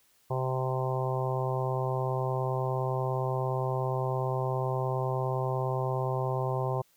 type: harmonic tone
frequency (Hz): 129.8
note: C3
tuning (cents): -13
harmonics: 1 / 3 / 4 / 5 / 6 / 7 / 8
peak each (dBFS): -30 / -35 / -36 / -37 / -38 / -38 / -39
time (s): 0.3-6.82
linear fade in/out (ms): 10
effects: white hiss -66 dBFS RMS until 6.96 s